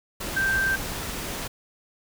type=tone in noise; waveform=sine; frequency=1568 Hz; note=G6; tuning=in tune; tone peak=-21 dBFS; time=0.36-0.76 s; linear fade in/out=10 ms; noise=pink; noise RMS=-32 dBFS; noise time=0.2-1.48 s; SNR=+8 dB; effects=none